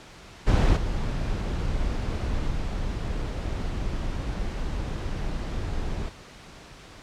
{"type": "noise with level steps", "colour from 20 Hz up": "brown", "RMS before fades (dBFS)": [-18, -27, -29], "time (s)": [0.46, 6.1], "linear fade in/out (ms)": 20, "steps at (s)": [0.76, 2.5], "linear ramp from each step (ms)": 10, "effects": ["pink hiss -46 dBFS RMS until 7.02 s", "low-pass 6000 Hz 12 dB/octave"]}